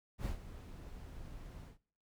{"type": "noise with ADSR envelope", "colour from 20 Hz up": "brown", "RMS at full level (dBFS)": -36, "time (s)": [0.18, 1.78], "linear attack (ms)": 72, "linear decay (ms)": 120, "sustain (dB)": -13, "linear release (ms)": 130, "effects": ["noise-tail reverb RT60 0.5 s tail -21 dB re dry"]}